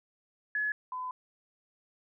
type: tone pair in turn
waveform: sine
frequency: 1700 / 1010.8 Hz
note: G#6 / B5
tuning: +40 / +40 cents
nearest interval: major sixth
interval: 900 cents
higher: first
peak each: -28 / -34 dBFS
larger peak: first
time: 0.55-0.72 / 0.92-1.11 s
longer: second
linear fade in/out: 2 ms
effects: none